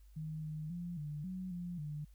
sine tone with pitch steps, 156.1 / 154.4 / 173.8 / 149.1 / 185.2 / 175.5 / 149.5 Hz, D#3 / D#3 / F3 / D3 / F#3 / F3 / D3, +6 / -13 / -8 / +27 / +2 / +9 / +31 cents, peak -39 dBFS, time 0.16-2.05 s, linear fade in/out 10 ms, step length 270 ms, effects added 50 Hz sine -56 dBFS peak until 2.14 s + white hiss -75 dBFS RMS until 2.14 s

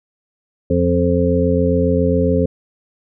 harmonic tone with a mistuned harmonic, 87.31 Hz, F2, in tune, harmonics 1 / 2 / 3 / 5 / 6, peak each -19 / -19 / -19 / -19 / -19 dBFS, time 0.7-2.46 s, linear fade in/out 5 ms, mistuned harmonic 1, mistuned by -46 cents, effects none

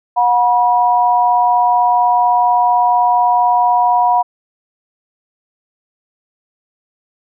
sine tone pair together, 724.8 / 969 Hz, F#5 / B5, -36 / -33 cents, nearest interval perfect fourth, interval 503 cents, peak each -12 dBFS, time 0.16-4.23 s, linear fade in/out 20 ms, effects none

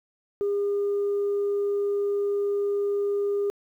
sine tone, 404.8 Hz, G#4, 44 cents flat, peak -21 dBFS, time 0.41-3.5 s, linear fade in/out 0 ms, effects tanh soft clip ceiling -20 dBFS + 10-bit

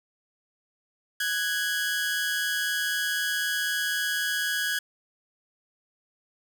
sawtooth tone pair together, 1492.1 / 1656 Hz, F#6 / G#6, +14 / -5 cents, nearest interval major second, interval 181 cents, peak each -28 / -23 dBFS, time 1.2-4.79 s, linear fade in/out 5 ms, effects none

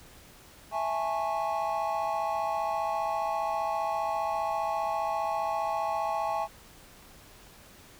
triangle chord, A major seventh, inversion second, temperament just, 660 / 825 / 880 / 1100 Hz, E5 / G#5 / A5 / C#6, +2 / -12 / 0 / -14 cents, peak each -31 / -29 / -34 / -33 dBFS, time 0.71-6.48 s, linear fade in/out 50 ms, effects pink hiss -53 dBFS RMS until 7.99 s

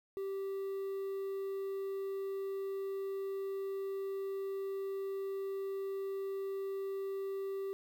triangle tone with quantisation, 390 Hz, G4, 9 cents flat, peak -34 dBFS, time 0.17-7.73 s, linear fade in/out 0 ms, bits 10, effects none

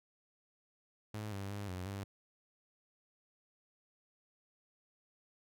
sawtooth tone with pitch steps, 106.5 / 98.6 / 101.7 / 91.2 / 99.1 Hz, G#2 / G2 / G#2 / F#2 / G2, +44 / +11 / -36 / -24 / +19 cents, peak -36 dBFS, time 1.14-2.04 s, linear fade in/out 5 ms, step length 180 ms, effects none

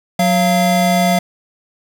square tone pair together, 183.07 / 689 Hz, F#3 / F5, -18 / -24 cents, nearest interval octave + major seventh, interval 2294 cents, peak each -15 dBFS, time 0.19-1.19 s, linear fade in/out 5 ms, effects none

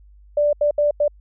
sine tone bursts at uneven times, 588 Hz, D5, 2 cents sharp, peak -14 dBFS, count 4, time 0.37-0.53 / 0.61-0.71 / 0.78-0.91 / 1-1.08 s, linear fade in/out 5 ms, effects added 50 Hz sine -45 dBFS peak until 1.2 s

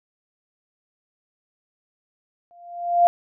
sine tone with exponential growth, 696 Hz, F5, 6 cents flat, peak -9 dBFS, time 2.51-3.07 s, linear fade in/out 0 ms, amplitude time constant 120 ms, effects none

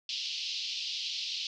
white band-pass noise, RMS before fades -36 dBFS, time 0.09-1.47 s, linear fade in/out 2 ms, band 2700 to 5200 Hz, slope 48 dB/octave, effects none

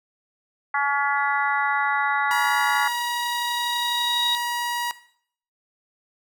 harmonic tone, 282.9 Hz, C#4, 35 cents sharp, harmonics 3 / 4 / 5 / 6 / 7, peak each -25 / -26 / -27 / -28 / -28 dBFS, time 0.74-2.88 s, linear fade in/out 5 ms
sine tone with exponential growth, 3800 Hz, A#7, 33 cents sharp, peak -20 dBFS, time 1.17-4.35 s, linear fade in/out 0 ms, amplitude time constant 690 ms
sawtooth tone, 958 Hz, A#5, 47 cents sharp, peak -20 dBFS, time 2.31-4.91 s, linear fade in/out 0 ms
effects noise-tail reverb RT60 0.6 s tail -17 dB re dry

